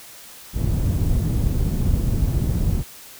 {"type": "low-pass noise", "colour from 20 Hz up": "white", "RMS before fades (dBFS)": -20, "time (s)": [0.53, 2.84], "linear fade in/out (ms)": 50, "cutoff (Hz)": 110, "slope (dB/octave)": 12, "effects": ["white hiss -42 dBFS RMS until 3.19 s"]}